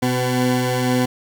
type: tone pair together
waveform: 20% pulse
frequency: 125.1 / 252.2 Hz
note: B2 / B3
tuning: +23 / +36 cents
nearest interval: octave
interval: 1213 cents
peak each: -15 dBFS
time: 0.02-1.06 s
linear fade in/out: 10 ms
effects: none